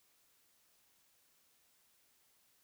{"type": "silence", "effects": ["white hiss -72 dBFS RMS until 2.63 s"]}